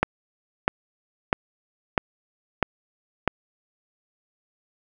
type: click train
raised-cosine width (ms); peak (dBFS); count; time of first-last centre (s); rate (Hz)
0.5; -3; 6; 0.03-3.277; 1.54
effects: none